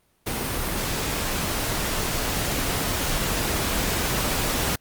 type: noise with level ramp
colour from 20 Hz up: pink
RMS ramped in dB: -27 to -24 dBFS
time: 0.26-4.76 s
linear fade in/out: 10 ms
effects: pink hiss -65 dBFS RMS until 4.8 s + Opus 32 kbps